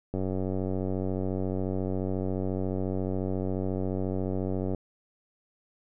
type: click train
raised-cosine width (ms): 2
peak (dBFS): -18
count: 435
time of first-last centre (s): 0.14-4.747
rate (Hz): 94.2
effects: none